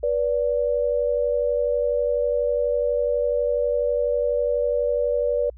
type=tone pair together; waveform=sine; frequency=486.9 / 579 Hz; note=B4 / D5; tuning=-25 / -25 cents; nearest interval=minor third; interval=300 cents; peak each=-22 dBFS; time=0.03-5.5 s; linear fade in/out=5 ms; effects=added 60 Hz sine -41 dBFS peak until 5.57 s